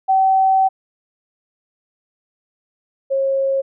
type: tone pair in turn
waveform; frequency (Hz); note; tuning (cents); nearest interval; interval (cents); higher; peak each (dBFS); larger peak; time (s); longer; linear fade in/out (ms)
sine; 766 / 541.6; G5 / C#5; -40 / -40; tritone; 600; first; -11 / -15; first; 0.08-0.69 / 3.1-3.62; first; 20
effects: none